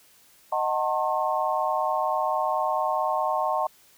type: chord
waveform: sine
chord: D# diminished seventh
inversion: none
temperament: just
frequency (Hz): 622.3 / 746.7 / 896 / 1075.3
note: D#5 / F#5 / A5 / C6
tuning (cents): 0 / +16 / +31 / +47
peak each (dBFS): -28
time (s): 0.52-3.67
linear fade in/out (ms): 5
effects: white hiss -57 dBFS RMS until 3.97 s